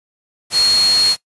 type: tone in noise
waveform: sine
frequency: 4294 Hz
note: C8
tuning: 44 cents sharp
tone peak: -11 dBFS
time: 0.52-1.16 s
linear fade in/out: 50 ms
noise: white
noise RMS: -21 dBFS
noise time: 0.5-1.17 s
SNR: +7 dB
effects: noise-tail reverb RT60 0.1 s tail -18 dB re dry + resampled to 24000 Hz